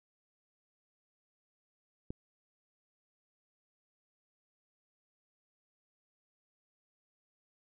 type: click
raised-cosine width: 3 ms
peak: -26 dBFS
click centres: 2.105 s
effects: none